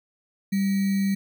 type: tone with sample-and-hold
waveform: sine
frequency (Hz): 196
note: G3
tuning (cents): 0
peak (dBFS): -20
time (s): 0.52-1.15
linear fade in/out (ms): 10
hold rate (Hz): 2100
effects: none